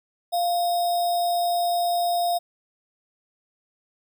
sine tone with sample-and-hold, 697 Hz, F5, 4 cents flat, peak -20 dBFS, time 0.32-2.39 s, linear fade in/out 20 ms, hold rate 4410 Hz, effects none

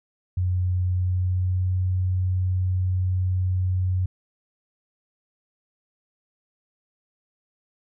sine tone with pitch glide, 90.9 to 92.12 Hz, F#2 to F#2, -30 to -7 cents, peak -20 dBFS, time 0.37-4.06 s, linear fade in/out 5 ms, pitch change +23 cents, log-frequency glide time 0.91-1.76 s, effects none

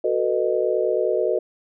sine chord, B dominant seventh, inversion second, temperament just, 370.4 / 444.5 / 493.9 / 617.4 Hz, F#4 / A4 / B4 / D#5, +2 / +18 / 0 / -14 cents, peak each -24 dBFS, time 0.04-1.39 s, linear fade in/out 5 ms, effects none

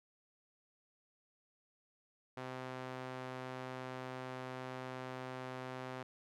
sawtooth tone with band-pass filter, 128.7 Hz, C3, 28 cents flat, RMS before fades -45 dBFS, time 2.37-6.03 s, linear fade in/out 5 ms, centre 1000 Hz, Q 0.55, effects none

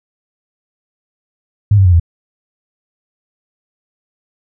sine tone with pitch steps, 103.4 / 96.48 / 90.01 / 83.99 Hz, G#2 / G2 / F#2 / E2, -7 / -27 / -47 / +33 cents, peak -5 dBFS, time 1.71-1.998 s, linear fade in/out 5 ms, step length 72 ms, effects none

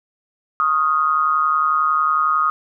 sine tone with amplitude modulation, 1244.5 Hz, D#6, in tune, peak -11 dBFS, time 0.6-2.5 s, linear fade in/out 0 ms, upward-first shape sine, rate 151 Hz, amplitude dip 75%, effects none

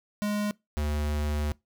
square tone pair in turn, 207.7 / 74.46 Hz, G#3 / D2, 0 / +24 cents, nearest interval octave + tritone, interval 1776 cents, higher first, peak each -27 dBFS, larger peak neither, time 0.22-0.51 / 0.77-1.52 s, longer second, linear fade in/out 0 ms, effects noise-tail reverb RT60 0.2 s tail -23 dB re dry

